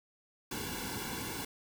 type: noise with comb filter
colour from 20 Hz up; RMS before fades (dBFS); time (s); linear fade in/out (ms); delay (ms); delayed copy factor
pink; -39; 0.51-1.45; 5; 1.6; -1
effects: none